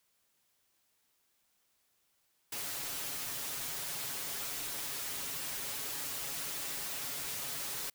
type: noise with comb filter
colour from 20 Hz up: white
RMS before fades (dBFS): -39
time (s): 2.52-7.9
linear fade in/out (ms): 5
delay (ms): 7.2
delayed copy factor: +0.85
effects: white hiss -75 dBFS RMS until 7.94 s